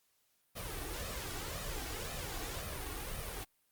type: noise with flanger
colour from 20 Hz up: pink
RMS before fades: -41 dBFS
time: 0.55-3.45 s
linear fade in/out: 20 ms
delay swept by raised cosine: 1.6 to 2.7 ms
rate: 1.9 Hz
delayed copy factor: +0.6
effects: white hiss -75 dBFS RMS until 3.71 s + Opus 48 kbps